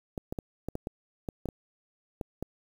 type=clicks; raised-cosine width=2 ms; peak=-20 dBFS; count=11; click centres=0.178 / 0.325 / 0.388 / 0.686 / 0.754 / 0.871 / 1.288 / 1.457 / 1.488 / 2.212 / 2.426 s; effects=8-bit